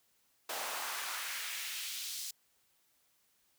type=noise with high-pass filter sweep; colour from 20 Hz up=pink; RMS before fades=-40 dBFS; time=0.49-2.31 s; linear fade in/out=5 ms; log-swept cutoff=620 to 5000 Hz; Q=1.3; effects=white hiss -73 dBFS RMS until 3.58 s